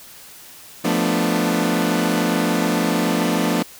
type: chord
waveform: sawtooth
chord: B half-diminished seventh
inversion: second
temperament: equal with one note detuned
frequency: 174.61 / 220 / 246.9 / 296.2 Hz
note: F3 / A3 / B3 / D4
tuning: 0 / 0 / 0 / +15 cents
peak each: -19 dBFS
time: 0.84-3.63 s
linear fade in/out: 10 ms
effects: white hiss -42 dBFS RMS until 3.79 s